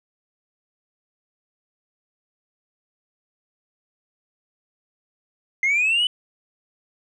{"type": "linear sweep", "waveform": "sine", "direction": "up", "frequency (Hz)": [2074, 3020], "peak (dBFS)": -15, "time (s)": [5.63, 6.07], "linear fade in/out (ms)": 2, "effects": ["tanh soft clip ceiling -15 dBFS"]}